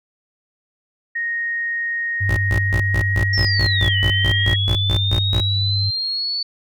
sine tone with pitch glide, 1864.7 to 1899.5 Hz, A#6 to A#6, 0 to +32 cents, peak -20 dBFS, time 1.15-4.56 s, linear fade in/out 10 ms, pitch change +32 cents, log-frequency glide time 2.37-3.51 s
sine tone, 98.4 Hz, G2, 7 cents sharp, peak -18 dBFS, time 2.2-5.91 s, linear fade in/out 20 ms
25% pulse tone bursts, 58.6 Hz, A#1, 10 cents sharp, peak -15 dBFS, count 15, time 2.29-5.405 s, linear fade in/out 5 ms, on 77 ms, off 140 ms
sine linear two-way sweep, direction down then up, 5500 to 2960 to 4482 Hz, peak -20 dBFS, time 3.33-6.43 s, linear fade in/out 5 ms, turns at 3.97 s
effects none

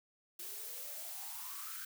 blue noise with high-pass filter sweep, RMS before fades -45 dBFS, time 0.39-1.85 s, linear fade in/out 5 ms, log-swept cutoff 340 to 1500 Hz, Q 8.7, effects none

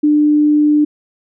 sine tone, 298.4 Hz, D4, 28 cents sharp, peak -8 dBFS, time 0.03-0.85 s, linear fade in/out 10 ms, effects none

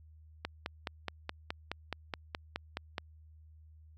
click train, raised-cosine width 0.3 ms, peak -19 dBFS, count 13, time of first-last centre 0.45-2.982 s, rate 4.74 Hz, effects added 78 Hz sine -54 dBFS peak until 3.97 s

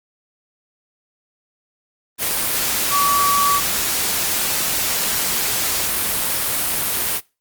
sine tone in noise, 1142 Hz, D6, 49 cents flat, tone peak -15 dBFS, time 2.9-3.61 s, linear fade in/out 50 ms, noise white, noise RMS -20 dBFS, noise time 2.18-7.21 s, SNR +2 dB, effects noise-tail reverb RT60 0.3 s tail -24 dB re dry + Opus 32 kbps

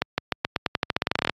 accelerating click train, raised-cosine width 0.3 ms, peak -5 dBFS, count 19, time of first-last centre 0.02-1.296 s, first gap 160 ms, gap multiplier 0.89, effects high-pass 80 Hz 12 dB/octave + AAC 32 kbps

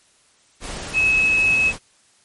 sine tone in noise, 2576 Hz, E7, 41 cents flat, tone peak -14 dBFS, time 0.93-1.73 s, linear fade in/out 50 ms, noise pink, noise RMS -31 dBFS, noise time 0.6-1.79 s, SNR +14 dB, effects white hiss -57 dBFS RMS until 2.24 s + MP3 48 kbps

